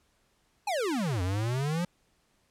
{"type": "exponential two-way sweep", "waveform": "square", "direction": "down then up", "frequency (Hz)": [871, 87.31, 181.3], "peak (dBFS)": -28, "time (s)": [0.67, 1.85], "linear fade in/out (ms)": 5, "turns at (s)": 1.22, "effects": ["pink hiss -70 dBFS RMS until 2.5 s", "low-pass 11000 Hz 12 dB/octave"]}